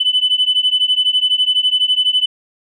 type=beating tone pair; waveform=sine; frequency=3000 / 3012 Hz; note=F#7 / F#7; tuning=+23 / +30 cents; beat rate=12 Hz; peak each=-14 dBFS; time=0-2.26 s; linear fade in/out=10 ms; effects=tanh soft clip ceiling -6 dBFS